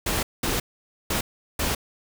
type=noise bursts at uneven times; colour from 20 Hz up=pink; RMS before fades=-25 dBFS; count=4; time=0.06-0.23 / 0.43-0.6 / 1.1-1.21 / 1.59-1.75 s; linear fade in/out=5 ms; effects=none